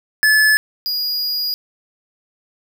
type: tone pair in turn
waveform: square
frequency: 1726 / 4882 Hz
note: A6 / D#8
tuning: -34 / -34 cents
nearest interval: octave + tritone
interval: 1800 cents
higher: second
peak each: -11 / -19 dBFS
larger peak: first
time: 0.23-0.57 / 0.86-1.54 s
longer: second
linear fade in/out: 0 ms
effects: 8-bit